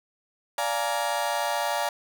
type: chord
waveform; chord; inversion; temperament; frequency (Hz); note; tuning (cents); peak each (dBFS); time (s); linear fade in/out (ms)
35% pulse; Bb dominant seventh; first; just; 582.7 / 699.2 / 839.1 / 932.3; D5 / F5 / Ab5 / Bb5; -14 / +2 / +18 / 0; -29; 0.58-1.89; 2
effects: none